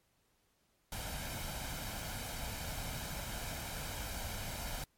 pink noise with comb filter, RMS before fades -41 dBFS, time 0.92-4.84 s, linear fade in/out 2 ms, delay 1.3 ms, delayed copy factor +0.55, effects pink hiss -75 dBFS RMS until 4.97 s + MP3 64 kbps

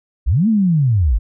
sine linear two-way sweep, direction up then down, 43.05 to 230.5 to 43.05 Hz, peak -11 dBFS, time 0.26-1.19 s, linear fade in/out 20 ms, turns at 0.48 s, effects none

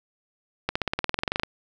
accelerating click train, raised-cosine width 0.3 ms, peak -8 dBFS, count 16, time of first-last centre 0.69-1.434 s, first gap 65 ms, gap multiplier 0.96, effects none

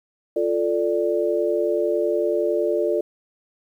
sine chord, D minor, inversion first, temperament equal, 349.2 / 440 / 587.3 Hz, F4 / A4 / D5, 0 / 0 / 0 cents, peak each -23 dBFS, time 0.36-3.01 s, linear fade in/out 5 ms, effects 9-bit

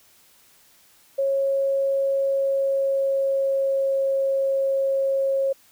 sine tone with pitch glide, 547 to 542.9 Hz, C#5 to C#5, -23 to -36 cents, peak -19 dBFS, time 1.18-5.53 s, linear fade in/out 10 ms, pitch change -13 cents, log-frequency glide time 2.25-4.08 s, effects white hiss -56 dBFS RMS until 5.71 s

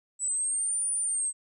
sine linear two-way sweep, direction up then down, 7870 to 9450 to 8200 Hz, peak -26 dBFS, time 0.19-1.33 s, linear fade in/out 50 ms, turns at 0.91 s, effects none

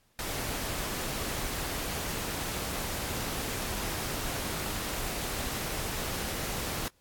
pink noise, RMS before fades -34 dBFS, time 0.19-6.88 s, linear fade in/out 0 ms, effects pink hiss -68 dBFS RMS until 7 s + AAC 64 kbps

